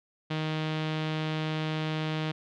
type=tone with low-pass filter; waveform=sawtooth; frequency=156.2 Hz; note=D#3; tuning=7 cents sharp; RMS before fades=-31 dBFS; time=0.3-2.32 s; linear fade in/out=10 ms; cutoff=3400 Hz; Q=2.2; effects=none